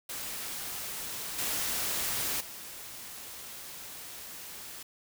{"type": "noise with level steps", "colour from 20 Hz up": "white", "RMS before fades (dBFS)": [-38, -32, -44], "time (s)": [0.09, 4.83], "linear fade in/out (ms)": 5, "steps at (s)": [1.38, 2.4], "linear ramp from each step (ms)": 10, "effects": []}